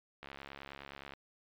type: click train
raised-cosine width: 0.3 ms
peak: -29 dBFS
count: 64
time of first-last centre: 0.23-1.136 s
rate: 69.5 Hz
effects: low-pass 4000 Hz 12 dB/octave + MP3 96 kbps